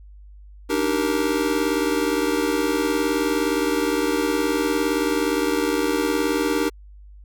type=chord; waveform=square; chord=Eb major seventh; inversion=third; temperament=just; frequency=291.7 / 311.1 / 388.9 / 466.7 Hz; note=D4 / Eb4 / G4 / Bb4; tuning=-12 / 0 / -14 / +2 cents; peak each=-26 dBFS; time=0.69-6.7 s; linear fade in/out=20 ms; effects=added 50 Hz sine -41 dBFS peak until 7.24 s